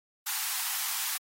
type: high-pass noise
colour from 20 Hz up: white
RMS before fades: -32 dBFS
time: 0.26-1.18 s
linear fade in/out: 10 ms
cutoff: 750 Hz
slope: 96 dB/octave
effects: AAC 48 kbps